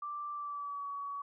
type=tone with pitch glide; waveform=sine; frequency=1174.7 to 1130.8 Hz; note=D6 to C#6; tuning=0 to +34 cents; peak=-37 dBFS; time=0.02-1.22 s; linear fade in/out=5 ms; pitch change=-66 cents; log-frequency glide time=0.33-0.87 s; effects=none